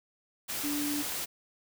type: tone in noise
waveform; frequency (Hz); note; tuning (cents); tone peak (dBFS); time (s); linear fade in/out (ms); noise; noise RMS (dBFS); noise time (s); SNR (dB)
sine; 292; D4; -10; -31; 0.63-1.03; 20; white; -35; 0.48-1.26; +1
effects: none